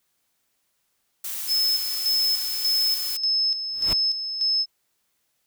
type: noise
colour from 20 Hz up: blue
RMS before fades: -31 dBFS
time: 1.24-3.17 s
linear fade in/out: 5 ms
type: tone with tremolo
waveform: sine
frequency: 5210 Hz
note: E8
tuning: 21 cents flat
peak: -19 dBFS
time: 1.47-4.66 s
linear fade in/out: 50 ms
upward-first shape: square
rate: 1.7 Hz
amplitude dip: 60%
type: noise with exponential growth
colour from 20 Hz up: pink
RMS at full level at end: -27 dBFS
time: 3.7-3.93 s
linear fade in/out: 1 ms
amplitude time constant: 48 ms
effects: white hiss -72 dBFS RMS until 5.46 s